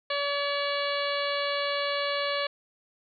harmonic tone with a mistuned harmonic, 570 Hz, C#5, 48 cents sharp, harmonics 1 / 2 / 3 / 4 / 5 / 6 / 7 / 8, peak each -30 / -33 / -35 / -36 / -37 / -38 / -38 / -39 dBFS, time 0.1-2.47 s, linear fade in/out 5 ms, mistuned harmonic 8, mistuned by -64 cents, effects none

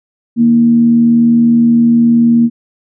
sine tone with frequency modulation, 234.2 Hz, A#3, 8 cents sharp, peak -5 dBFS, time 0.36-2.5 s, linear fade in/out 50 ms, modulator 80.7 Hz, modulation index 0.25, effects none

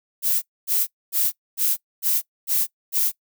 violet noise bursts, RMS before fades -20 dBFS, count 7, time 0.22-3.12 s, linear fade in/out 50 ms, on 200 ms, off 250 ms, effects noise-tail reverb RT60 0.1 s tail -22 dB re dry

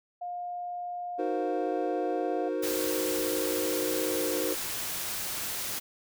sine tone, 709 Hz, F5, 26 cents sharp, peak -33 dBFS, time 0.21-2.49 s, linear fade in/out 10 ms
triangle chord, C half-diminished seventh, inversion first, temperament equal, 311.1 / 370 / 466.2 / 523.3 Hz, Eb4 / Gb4 / Bb4 / C5, 0 / 0 / 0 / 0 cents, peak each -32 dBFS, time 1.18-4.55 s, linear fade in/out 20 ms
white noise, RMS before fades -34 dBFS, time 2.62-5.8 s, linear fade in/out 20 ms
effects none

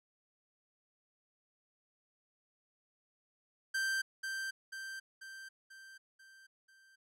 45% pulse tone with echo, 1567 Hz, G6, 1 cent flat, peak -32 dBFS, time 3.74-4.02 s, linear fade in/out 10 ms, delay 490 ms, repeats 6, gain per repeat -5 dB, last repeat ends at 6.96 s, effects low-pass 11000 Hz 12 dB/octave

